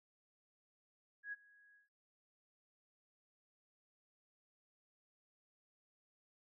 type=tone with ADSR envelope; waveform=sine; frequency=1661.2 Hz; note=G#6; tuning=in tune; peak=-40 dBFS; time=1.23-1.89 s; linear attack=95 ms; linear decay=27 ms; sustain=-24 dB; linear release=140 ms; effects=none